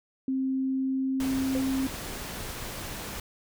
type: tone with pitch glide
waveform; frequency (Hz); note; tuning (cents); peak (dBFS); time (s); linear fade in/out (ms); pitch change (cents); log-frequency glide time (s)
sine; 264.2 to 265.9; C4 to C4; +17 to +28; -25; 0.28-1.87; 2; +11; 0.47-1.7
type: noise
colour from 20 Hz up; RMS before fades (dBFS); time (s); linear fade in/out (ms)
pink; -37; 1.2-3.2; 2
type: tone with exponential decay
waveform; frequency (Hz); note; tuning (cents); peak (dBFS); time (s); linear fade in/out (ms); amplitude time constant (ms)
sine; 515; C5; -28; -27; 1.55-1.69; 1; 29
effects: none